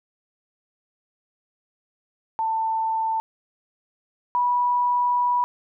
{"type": "tone pair in turn", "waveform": "sine", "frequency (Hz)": [891, 977.2], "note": ["A5", "B5"], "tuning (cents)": [22, -19], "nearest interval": "major second", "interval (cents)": 159, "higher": "second", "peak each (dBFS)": [-21, -18], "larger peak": "second", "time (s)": [[2.39, 3.2], [4.35, 5.44]], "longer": "second", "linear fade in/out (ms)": 0, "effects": []}